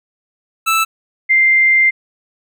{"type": "tone pair in turn", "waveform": ["25% pulse", "sine"], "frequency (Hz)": [1318.5, 2093], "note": ["E6", "C7"], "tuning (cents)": [0, 0], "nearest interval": "minor sixth", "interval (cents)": 800, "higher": "second", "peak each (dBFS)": -8, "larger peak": "neither", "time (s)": [[0.66, 0.85], [1.29, 1.91]], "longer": "second", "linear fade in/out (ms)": 20, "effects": []}